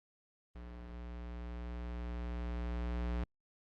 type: tone with level ramp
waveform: square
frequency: 59.6 Hz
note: A#1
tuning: 39 cents sharp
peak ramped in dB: -46 to -34 dBFS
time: 0.55-3.24 s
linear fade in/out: 5 ms
effects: low-pass 3000 Hz 12 dB/octave + Opus 32 kbps